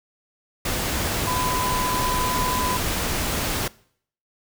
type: tone in noise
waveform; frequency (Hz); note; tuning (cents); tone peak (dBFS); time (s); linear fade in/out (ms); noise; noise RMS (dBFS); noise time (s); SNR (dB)
sine; 1003; B5; +26; -24; 1.27-2.77; 5; pink; -25; 0.65-3.68; -2
effects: noise-tail reverb RT60 0.6 s tail -22 dB re dry